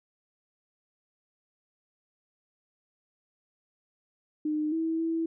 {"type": "tone with pitch steps", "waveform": "sine", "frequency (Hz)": [304.6, 324.4, 327.7], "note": ["D#4", "E4", "E4"], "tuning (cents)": [-37, -28, -10], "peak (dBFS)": -26, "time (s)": [4.45, 5.26], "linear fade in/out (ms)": 5, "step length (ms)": 270, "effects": []}